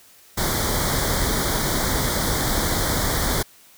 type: band-stop noise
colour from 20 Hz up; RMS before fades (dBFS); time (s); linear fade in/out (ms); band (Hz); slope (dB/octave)
pink; -22; 0.37-3.43; 10; 2200 to 3200; 96
effects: white hiss -51 dBFS RMS until 3.77 s